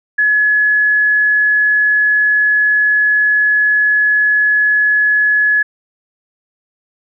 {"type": "tone", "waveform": "sine", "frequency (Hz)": 1698, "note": "G#6", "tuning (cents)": 38, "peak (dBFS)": -9, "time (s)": [0.18, 5.63], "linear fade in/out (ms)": 10, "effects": []}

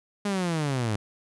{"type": "linear sweep", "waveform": "sawtooth", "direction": "down", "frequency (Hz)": [207.2, 100.2], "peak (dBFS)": -21, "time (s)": [0.25, 0.96], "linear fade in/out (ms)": 5, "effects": ["resampled to 24000 Hz"]}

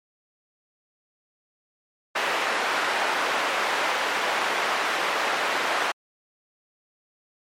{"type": "band-pass noise", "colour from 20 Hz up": "white", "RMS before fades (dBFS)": -25, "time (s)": [2.15, 5.92], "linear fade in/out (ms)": 10, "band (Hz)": [490, 1800], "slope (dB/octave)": 12, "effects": ["MP3 64 kbps"]}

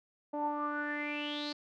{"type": "tone with low-pass filter sweep", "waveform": "sawtooth", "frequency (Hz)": 294.6, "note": "D4", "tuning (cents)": 6, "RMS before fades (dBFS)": -36, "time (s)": [0.33, 1.53], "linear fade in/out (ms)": 10, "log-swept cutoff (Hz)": [740, 4500], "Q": 8.9, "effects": []}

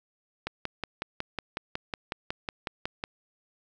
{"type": "click train", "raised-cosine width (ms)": 0.3, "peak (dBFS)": -15, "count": 15, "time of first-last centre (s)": [0.47, 3.039], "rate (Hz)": 5.45, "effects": []}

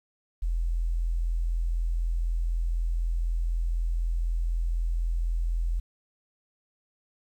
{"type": "tone", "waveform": "sine", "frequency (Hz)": 42, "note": "E1", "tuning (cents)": 33, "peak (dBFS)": -24, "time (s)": [0.42, 5.8], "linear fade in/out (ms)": 10, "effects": ["10-bit"]}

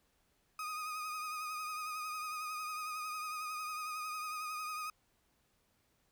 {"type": "tone with vibrato", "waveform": "35% pulse", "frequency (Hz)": 1244.5, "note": "D#6", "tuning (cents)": 0, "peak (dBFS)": -37, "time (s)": [0.59, 4.9], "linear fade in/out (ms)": 2, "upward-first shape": "triangle", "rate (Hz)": 11, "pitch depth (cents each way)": 41, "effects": ["pink hiss -75 dBFS RMS until 6.11 s"]}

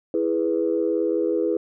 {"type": "chord", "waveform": "sine", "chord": "E major", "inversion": "none", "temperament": "equal", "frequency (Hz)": [329.6, 415.3, 493.9], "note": ["E4", "G#4", "B4"], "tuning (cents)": [0, 0, 0], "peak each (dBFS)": [-23, -24, -24], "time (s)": [0.14, 1.57], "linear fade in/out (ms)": 2, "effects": ["tanh soft clip ceiling -10 dBFS"]}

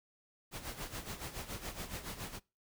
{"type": "noise with tremolo", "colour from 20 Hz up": "pink", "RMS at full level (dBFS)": -41, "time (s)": [0.51, 2.4], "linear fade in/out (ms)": 50, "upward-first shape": "sine", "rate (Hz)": 7.1, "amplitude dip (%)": 70, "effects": ["noise-tail reverb RT60 0.3 s tail -25 dB re dry"]}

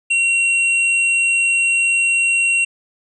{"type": "tone with hard clipping", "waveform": "triangle", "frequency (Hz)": 2741, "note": "F7", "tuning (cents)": -33, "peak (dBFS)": -15, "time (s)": [0.1, 2.65], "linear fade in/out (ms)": 10, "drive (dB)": 12, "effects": ["resampled to 22050 Hz"]}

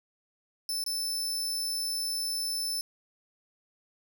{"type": "tone with dropouts", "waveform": "sawtooth", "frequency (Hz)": 5280, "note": "E8", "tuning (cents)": 2, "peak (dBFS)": -27, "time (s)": [0.69, 2.81], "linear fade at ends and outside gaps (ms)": 1, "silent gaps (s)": [0.839, 0.863], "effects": []}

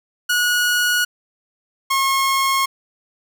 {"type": "tone pair in turn", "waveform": "sawtooth", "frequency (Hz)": [1456, 1082.3], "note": ["F#6", "C#6"], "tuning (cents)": [-28, -42], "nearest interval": "perfect fourth", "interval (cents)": 514, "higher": "first", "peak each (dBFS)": -12, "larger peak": "neither", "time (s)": [[0.29, 1.05], [1.9, 2.66]], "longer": "neither", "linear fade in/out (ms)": 10, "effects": []}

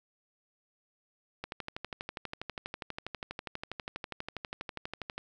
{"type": "click train", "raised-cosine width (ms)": 0.3, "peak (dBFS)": -21, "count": 47, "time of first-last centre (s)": [1.44, 5.18], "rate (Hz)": 12.3, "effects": []}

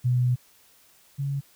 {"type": "tone pair in turn", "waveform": "sine", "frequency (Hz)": [124.3, 139.52], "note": ["B2", "C#3"], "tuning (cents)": [12, 12], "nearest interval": "major second", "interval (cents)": 200, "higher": "second", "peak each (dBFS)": [-19, -25], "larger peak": "first", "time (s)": [[0.04, 0.36], [1.18, 1.41]], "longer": "first", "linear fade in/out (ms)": 20, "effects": ["white hiss -58 dBFS RMS until 1.55 s"]}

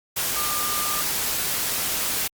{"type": "tone in noise", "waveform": "sine", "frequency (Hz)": 1201, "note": "D6", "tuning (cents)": 38, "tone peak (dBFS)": -29, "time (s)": [0.36, 1.02], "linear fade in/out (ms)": 10, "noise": "white", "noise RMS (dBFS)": -25, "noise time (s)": [0.16, 2.28], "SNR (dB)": -7, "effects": ["Opus 48 kbps"]}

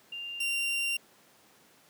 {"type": "tone pair in turn", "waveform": ["sine", "40% pulse"], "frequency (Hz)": [2794, 2770], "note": ["F7", "F7"], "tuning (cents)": [0, -15], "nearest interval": "unison", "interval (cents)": 15, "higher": "first", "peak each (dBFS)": [-36, -27], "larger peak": "second", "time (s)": [[0.12, 0.4], [0.4, 0.97]], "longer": "second", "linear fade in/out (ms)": 5, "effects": ["pink hiss -60 dBFS RMS until 1.89 s", "high-pass 200 Hz 12 dB/octave"]}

